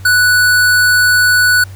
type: tone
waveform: square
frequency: 1480 Hz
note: F#6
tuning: in tune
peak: -8 dBFS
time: 0.05-1.64 s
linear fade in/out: 5 ms
effects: added 95 Hz sine -28 dBFS peak until 1.75 s + pink hiss -42 dBFS RMS until 1.75 s